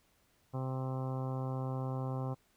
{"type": "harmonic tone", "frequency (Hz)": 130.81, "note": "C3", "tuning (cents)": 0, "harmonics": [1, 2, 3, 4, 5, 6, 7, 8, 9, 10], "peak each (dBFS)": [-35, -43, -47, -45, -51, -47, -54, -49, -56, -56], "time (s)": [0.53, 2.35], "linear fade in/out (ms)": 20, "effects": ["pink hiss -71 dBFS RMS until 2.56 s"]}